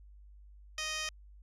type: tone with band-pass filter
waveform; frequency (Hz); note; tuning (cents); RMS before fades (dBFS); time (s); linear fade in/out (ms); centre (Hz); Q
15% pulse; 622.3; D#5; 0; -37; 0.78-1.09; 2; 4300; 2
effects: added 50 Hz sine -52 dBFS peak until 1.42 s + resampled to 32000 Hz